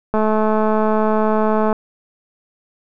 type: click train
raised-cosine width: 1 ms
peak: -5 dBFS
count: 344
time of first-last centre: 0.14-1.728 s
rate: 216 Hz
effects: none